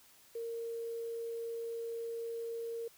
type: tone with quantisation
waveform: sine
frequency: 461.9 Hz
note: A#4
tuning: 16 cents flat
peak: -37 dBFS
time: 0.35-2.88 s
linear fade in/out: 5 ms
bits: 10
effects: white hiss -62 dBFS RMS until 2.97 s